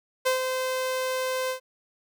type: tone with ADSR envelope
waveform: sawtooth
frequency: 516 Hz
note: C5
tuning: 24 cents flat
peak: -16 dBFS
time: 0.25-1.6 s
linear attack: 17 ms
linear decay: 120 ms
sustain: -6 dB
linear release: 100 ms
effects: none